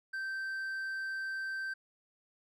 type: tone with hard clipping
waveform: sine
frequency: 1558 Hz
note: G6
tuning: 11 cents flat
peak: -36 dBFS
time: 0.13-1.74 s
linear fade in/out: 10 ms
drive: 3 dB
effects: none